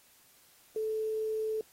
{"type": "tone with quantisation", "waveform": "sine", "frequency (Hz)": 436.1, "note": "A4", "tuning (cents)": -15, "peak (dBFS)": -30, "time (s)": [0.76, 1.61], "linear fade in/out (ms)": 2, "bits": 9, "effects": ["white hiss -62 dBFS RMS until 1.72 s", "AAC 48 kbps"]}